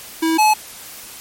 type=tone pair in turn; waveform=square; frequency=324.4 / 857.1 Hz; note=E4 / A5; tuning=-28 / -46 cents; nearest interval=octave + perfect fourth; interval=1682 cents; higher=second; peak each=-15 / -11 dBFS; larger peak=second; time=0.22-0.38 / 0.38-0.54 s; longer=neither; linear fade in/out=10 ms; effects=white hiss -36 dBFS RMS until 1.2 s + MP3 64 kbps